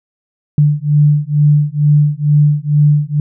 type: beating tone pair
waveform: sine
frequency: 146.83 / 149.03 Hz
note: D3 / D3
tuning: 0 / +26 cents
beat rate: 2.2 Hz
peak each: -11 / -11 dBFS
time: 0.58-3.2 s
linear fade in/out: 2 ms
effects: none